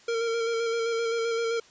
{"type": "tone with vibrato", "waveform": "square", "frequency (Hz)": 460, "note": "A#4", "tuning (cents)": -23, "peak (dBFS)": -26, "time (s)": [0.08, 1.6], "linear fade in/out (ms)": 5, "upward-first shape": "square", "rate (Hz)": 7.7, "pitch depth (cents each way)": 20, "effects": ["white hiss -55 dBFS RMS until 1.7 s", "resampled to 16000 Hz"]}